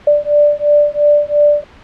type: beating tone pair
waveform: sine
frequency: 587.3 / 590.2 Hz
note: D5 / D5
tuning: 0 / +8 cents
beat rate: 2.9 Hz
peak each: -11 dBFS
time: 0.07-1.64 s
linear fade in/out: 5 ms
effects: pink hiss -41 dBFS RMS until 1.83 s + low-pass 3000 Hz 12 dB/octave